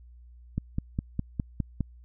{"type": "click train", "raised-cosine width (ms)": 5, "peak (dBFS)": -15, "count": 7, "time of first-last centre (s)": [0.58, 1.807], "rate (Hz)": 4.89, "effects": ["added 60 Hz sine -48 dBFS peak until 2.04 s"]}